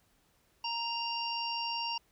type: harmonic tone with a mistuned harmonic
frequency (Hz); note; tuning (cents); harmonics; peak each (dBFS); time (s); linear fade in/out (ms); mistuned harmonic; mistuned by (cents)
932.3; A#5; 0; 1 / 3 / 5 / 6; -36 / -37 / -42 / -40; 0.64-1.98; 5; 6; -16
effects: pink hiss -70 dBFS RMS until 2.11 s